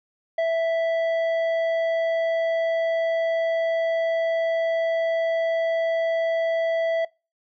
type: tone with tanh clipping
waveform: sine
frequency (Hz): 659.3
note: E5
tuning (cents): 0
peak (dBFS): -21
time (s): 0.38-7.05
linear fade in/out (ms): 5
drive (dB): 8
effects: noise-tail reverb RT60 0.3 s tail -25 dB re dry